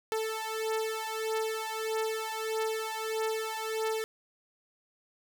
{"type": "beating tone pair", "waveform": "sawtooth", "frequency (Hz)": [440, 441.6], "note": ["A4", "A4"], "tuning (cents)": [0, 6], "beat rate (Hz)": 1.6, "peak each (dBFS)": -30, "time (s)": [0.12, 4.04], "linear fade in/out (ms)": 0, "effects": []}